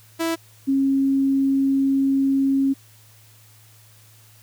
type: tone pair in turn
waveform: sawtooth / sine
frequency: 329.6 / 271.8 Hz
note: E4 / C#4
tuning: 0 / -34 cents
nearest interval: minor third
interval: 334 cents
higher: first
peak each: -17 / -16 dBFS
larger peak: second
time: 0.19-0.36 / 0.67-2.74 s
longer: second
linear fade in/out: 20 ms
effects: added 109 Hz sine -51 dBFS peak until 4.42 s + white hiss -53 dBFS RMS until 4.42 s